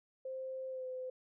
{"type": "tone with pitch glide", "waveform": "sine", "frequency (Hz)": [523.3, 511.9], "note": ["C5", "C5"], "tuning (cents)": [0, -38], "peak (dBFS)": -39, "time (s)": [0.25, 1.1], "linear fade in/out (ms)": 5, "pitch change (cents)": -38, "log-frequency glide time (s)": [0.69, 0.86], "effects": []}